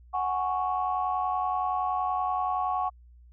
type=chord; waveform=sine; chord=F# suspended second; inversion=none; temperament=equal; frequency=740 / 830.6 / 1108.7 Hz; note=F#5 / G#5 / C#6; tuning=0 / 0 / 0 cents; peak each=-28 / -32 / -29 dBFS; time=0.13-2.9 s; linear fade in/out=20 ms; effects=tanh soft clip ceiling -16 dBFS + added 60 Hz sine -50 dBFS peak until 3.32 s